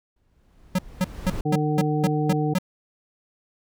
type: noise with exponential growth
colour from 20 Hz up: brown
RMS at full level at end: -27 dBFS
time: 0.16-1.41 s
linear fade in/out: 5 ms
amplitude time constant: 270 ms
type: tone bursts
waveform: square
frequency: 184.2 Hz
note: F#3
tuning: 7 cents flat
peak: -19 dBFS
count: 8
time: 0.75-2.586 s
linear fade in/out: 5 ms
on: 37 ms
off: 220 ms
type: harmonic tone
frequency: 151.2 Hz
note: D#3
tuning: 49 cents flat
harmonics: 1 / 2 / 3 / 5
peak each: -23 / -26 / -28 / -30 dBFS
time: 1.45-2.54 s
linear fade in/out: 10 ms
effects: none